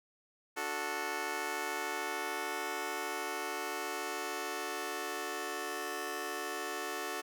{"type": "chord", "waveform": "10% pulse", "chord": "D major", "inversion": "none", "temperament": "just", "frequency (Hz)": [293.7, 367.1, 440.5], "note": ["D4", "F#4", "A4"], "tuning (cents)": [0, -14, 2], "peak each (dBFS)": [-35, -31, -31], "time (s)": [0.56, 7.22], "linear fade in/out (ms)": 20, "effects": []}